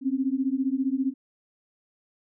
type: beating tone pair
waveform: sine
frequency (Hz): 258.7 / 273.7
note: C4 / C#4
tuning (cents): -19 / -22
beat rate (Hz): 15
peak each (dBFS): -26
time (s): 0.01-1.14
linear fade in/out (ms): 50
effects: none